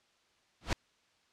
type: noise with exponential growth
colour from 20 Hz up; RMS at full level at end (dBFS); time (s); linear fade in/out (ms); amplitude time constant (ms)
pink; -25; 0.61-0.73; 2; 25
effects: white hiss -70 dBFS RMS until 1.32 s + low-pass 5000 Hz 12 dB/octave